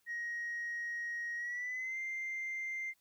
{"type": "tone with pitch glide", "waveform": "sine", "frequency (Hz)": [1885, 2092], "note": ["A#6", "C7"], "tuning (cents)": [19, -1], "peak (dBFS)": -35, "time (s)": [0.06, 2.94], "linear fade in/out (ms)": 50, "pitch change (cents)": 180, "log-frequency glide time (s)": [1.36, 1.98], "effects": ["tanh soft clip ceiling -34 dBFS", "white hiss -75 dBFS RMS until 3 s"]}